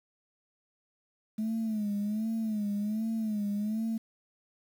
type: tone with vibrato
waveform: sine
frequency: 214 Hz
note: A3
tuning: 48 cents flat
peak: -27 dBFS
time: 1.38-3.98 s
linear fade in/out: 10 ms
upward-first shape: sine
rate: 1.3 Hz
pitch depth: 88 cents each way
effects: tanh soft clip ceiling -26 dBFS + 9-bit